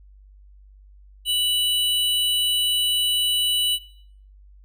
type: tone pair together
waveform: square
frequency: 2960 / 3924 Hz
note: F#7 / B7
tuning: 0 / -12 cents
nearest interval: perfect fourth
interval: 488 cents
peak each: -20 / -31 dBFS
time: 1.25-3.79 s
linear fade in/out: 50 ms
effects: noise-tail reverb RT60 0.6 s tail -18 dB re dry + added 49 Hz sine -46 dBFS peak until 4.64 s